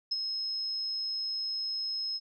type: tone with ADSR envelope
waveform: sine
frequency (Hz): 5160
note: E8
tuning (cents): -38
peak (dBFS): -26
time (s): 0.11-2.2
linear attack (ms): 10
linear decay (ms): 31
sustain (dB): -5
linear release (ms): 40
effects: none